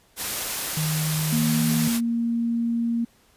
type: noise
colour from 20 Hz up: white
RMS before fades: -28 dBFS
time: 0.16-2.01 s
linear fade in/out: 50 ms
type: tone with pitch glide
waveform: sine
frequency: 155.56 to 159.75 Hz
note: D#3 to D#3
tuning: 0 to +46 cents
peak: -23 dBFS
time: 0.77-1.88 s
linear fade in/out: 2 ms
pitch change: +46 cents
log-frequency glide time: 1.32-1.63 s
type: tone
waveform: sine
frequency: 233.1 Hz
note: A#3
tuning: in tune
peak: -21 dBFS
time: 1.32-3.05 s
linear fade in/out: 10 ms
effects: pink hiss -59 dBFS RMS until 3.36 s + resampled to 32000 Hz